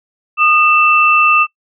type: tone pair together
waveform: sine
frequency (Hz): 1226 / 2663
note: D#6 / E7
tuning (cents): -26 / +17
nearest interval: octave + minor second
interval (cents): 1343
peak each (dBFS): -10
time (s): 0.37-1.47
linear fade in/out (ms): 50
effects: noise-tail reverb RT60 0.1 s tail -24 dB re dry